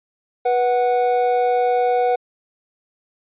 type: tone pair together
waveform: triangle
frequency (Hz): 489.4 / 740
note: B4 / F#5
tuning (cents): -16 / 0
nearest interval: perfect fifth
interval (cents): 716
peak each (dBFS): -16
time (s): 0.45-2.16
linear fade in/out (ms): 10
effects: resampled to 8000 Hz